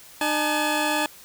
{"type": "tone pair together", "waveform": "15% pulse", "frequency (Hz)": [303.1, 852.4], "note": ["D#4", "G#5"], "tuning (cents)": [-45, 45], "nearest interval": "octave + tritone", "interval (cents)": 1790, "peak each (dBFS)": -18, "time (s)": [0.21, 1.06], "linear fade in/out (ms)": 2, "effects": ["white hiss -47 dBFS RMS until 1.24 s"]}